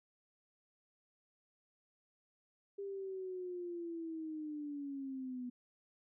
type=linear sweep; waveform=sine; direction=down; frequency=400.7 to 244.8 Hz; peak=-40 dBFS; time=2.78-5.5 s; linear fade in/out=10 ms; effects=none